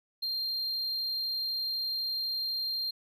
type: tone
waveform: triangle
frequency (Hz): 4188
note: C8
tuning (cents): +1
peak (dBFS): -29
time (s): 0.22-2.91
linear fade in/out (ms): 10
effects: none